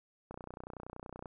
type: click train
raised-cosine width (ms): 1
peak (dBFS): -30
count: 30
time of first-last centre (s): 0.31-1.258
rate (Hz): 30.6
effects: none